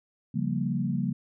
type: chord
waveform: sine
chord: G half-diminished seventh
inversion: second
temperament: equal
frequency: 138.59 / 174.61 / 196 / 233.1 Hz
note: Db3 / F3 / G3 / Bb3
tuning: 0 / 0 / 0 / 0 cents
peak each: -31 dBFS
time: 0.34-1.13 s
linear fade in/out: 10 ms
effects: none